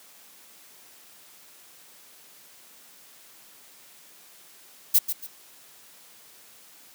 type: noise with echo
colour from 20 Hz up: violet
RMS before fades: -17 dBFS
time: 4.94-4.99 s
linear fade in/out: 10 ms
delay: 140 ms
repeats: 2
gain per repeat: -10 dB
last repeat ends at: 5.27 s
effects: white hiss -52 dBFS RMS until 6.94 s + high-pass 150 Hz 12 dB/octave